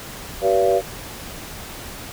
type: tone cluster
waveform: sine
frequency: 381.5 / 483.9 / 575 / 685 Hz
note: G4 / B4 / D5 / F5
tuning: -47 / -35 / -37 / -34 cents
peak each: -20 dBFS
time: 0.41-0.82 s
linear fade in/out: 50 ms
effects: pink hiss -35 dBFS RMS until 2.12 s